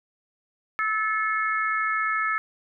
harmonic tone, 434.3 Hz, A4, 23 cents flat, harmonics 3 / 4 / 5, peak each -25 / -27 / -30 dBFS, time 0.79-2.38 s, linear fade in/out 0 ms, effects none

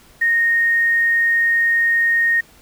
sine tone with quantisation, 1855 Hz, A#6, 9 cents flat, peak -13 dBFS, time 0.21-2.41 s, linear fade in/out 10 ms, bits 7, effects pink hiss -49 dBFS RMS until 2.61 s

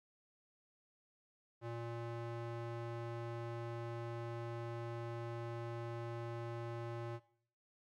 square tone with band-pass filter, 117.2 Hz, A#2, 10 cents sharp, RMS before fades -44 dBFS, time 1.61-7.2 s, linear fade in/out 50 ms, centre 570 Hz, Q 0.57, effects noise-tail reverb RT60 0.6 s tail -18 dB re dry

